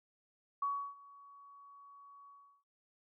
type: tone with ADSR envelope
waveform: sine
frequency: 1125 Hz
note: C#6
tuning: 25 cents sharp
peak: -31 dBFS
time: 0.62-2.64 s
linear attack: 5 ms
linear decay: 320 ms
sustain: -23 dB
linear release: 360 ms
effects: none